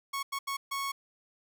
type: tone bursts at uneven times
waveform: sawtooth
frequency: 1104 Hz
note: C#6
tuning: 7 cents flat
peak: -28 dBFS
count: 4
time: 0.13-0.23 / 0.32-0.39 / 0.47-0.57 / 0.71-0.92 s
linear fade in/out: 10 ms
effects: none